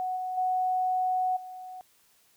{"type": "tone with level steps", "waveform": "sine", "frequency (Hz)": 740, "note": "F#5", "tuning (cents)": 0, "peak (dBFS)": [-28, -30, -24, -39], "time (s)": [0, 1.81], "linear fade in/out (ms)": 0, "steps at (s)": [0.16, 0.37, 1.36], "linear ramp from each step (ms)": 10, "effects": ["white hiss -64 dBFS RMS until 2.36 s"]}